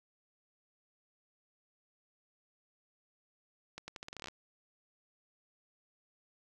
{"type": "accelerating click train", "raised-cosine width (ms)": 0.2, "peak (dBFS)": -26, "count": 13, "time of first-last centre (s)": [3.78, 4.284], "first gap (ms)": 100, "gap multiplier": 0.82, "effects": []}